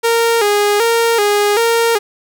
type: tone with vibrato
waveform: sawtooth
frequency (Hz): 436.5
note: A4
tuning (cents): -14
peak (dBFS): -7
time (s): 0.03-1.99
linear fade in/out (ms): 20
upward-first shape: square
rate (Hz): 1.3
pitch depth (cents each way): 100
effects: none